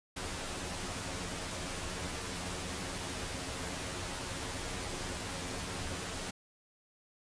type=noise with comb filter; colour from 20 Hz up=pink; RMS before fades=-39 dBFS; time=0.16-6.31 s; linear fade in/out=10 ms; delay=11 ms; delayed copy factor=+0.65; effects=resampled to 22050 Hz